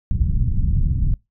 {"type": "low-pass noise", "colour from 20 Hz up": "pink", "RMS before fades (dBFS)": -18, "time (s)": [0.11, 1.14], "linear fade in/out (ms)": 0, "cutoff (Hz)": 150, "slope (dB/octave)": 24, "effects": ["noise-tail reverb RT60 0.2 s tail -24 dB re dry"]}